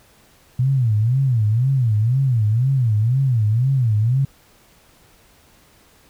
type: tone with vibrato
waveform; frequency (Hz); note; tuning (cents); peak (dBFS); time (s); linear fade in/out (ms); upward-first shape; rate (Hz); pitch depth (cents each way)
sine; 120; B2; -49; -14; 0.59-4.25; 5; sine; 2; 230
effects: pink hiss -53 dBFS RMS until 6.09 s